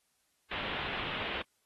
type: low-pass noise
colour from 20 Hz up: white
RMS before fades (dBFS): -38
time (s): 0.51-1.42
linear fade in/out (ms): 5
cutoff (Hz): 3400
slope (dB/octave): 48
effects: white hiss -75 dBFS RMS until 1.65 s + AAC 32 kbps